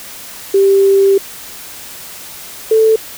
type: tone pair in turn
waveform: sine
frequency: 392 / 441.3 Hz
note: G4 / A4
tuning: 0 / +5 cents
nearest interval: major second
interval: 205 cents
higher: second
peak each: -6 dBFS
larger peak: neither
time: 0.54-1.18 / 2.71-2.96 s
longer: first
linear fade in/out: 5 ms
effects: white hiss -31 dBFS RMS until 3.17 s